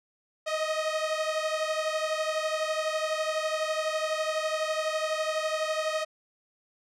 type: beating tone pair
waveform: sawtooth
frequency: 622.3 / 634.3 Hz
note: D#5 / D#5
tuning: 0 / +33 cents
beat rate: 12 Hz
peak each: -25 / -28 dBFS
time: 0.46-6.05 s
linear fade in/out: 20 ms
effects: low-pass 7000 Hz 12 dB/octave